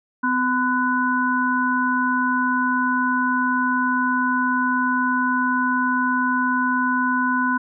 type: tone cluster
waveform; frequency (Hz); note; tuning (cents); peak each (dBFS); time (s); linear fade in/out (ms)
sine; 253.5 / 1012 / 1483; B3 / B5 / F#6; +45 / +42 / +4; -22; 0.23-7.58; 10
effects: none